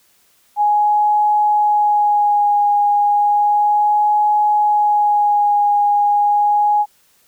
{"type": "tone with vibrato", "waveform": "sine", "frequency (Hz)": 830.6, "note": "G#5", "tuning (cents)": 0, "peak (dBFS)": -11, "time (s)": [0.56, 6.86], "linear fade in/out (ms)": 50, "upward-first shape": "sine", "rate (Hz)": 0.33, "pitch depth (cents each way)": 17, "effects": ["white hiss -56 dBFS RMS until 7.27 s"]}